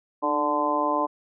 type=harmonic tone with a mistuned harmonic; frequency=146.9 Hz; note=D3; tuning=1 cent sharp; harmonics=2 / 3 / 4 / 5 / 6 / 7; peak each=-29 / -34 / -28 / -32 / -28 / -25 dBFS; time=0.22-1.07 s; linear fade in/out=20 ms; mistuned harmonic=2; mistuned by=+47 cents; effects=none